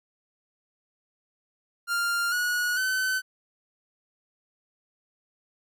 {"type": "tone with pitch steps", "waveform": "45% pulse", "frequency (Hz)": [1396.9, 1457.9, 1521.6], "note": ["F6", "F#6", "F#6"], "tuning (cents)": [0, -26, 48], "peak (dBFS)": -24, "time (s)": [1.87, 3.22], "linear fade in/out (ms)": 50, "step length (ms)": 450, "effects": []}